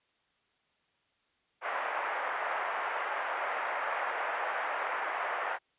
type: band-pass noise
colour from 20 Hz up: pink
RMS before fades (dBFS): -34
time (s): 1.61-5.59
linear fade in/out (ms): 50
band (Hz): 630 to 2000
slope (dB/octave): 24
effects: white hiss -73 dBFS RMS until 5.78 s + resampled to 8000 Hz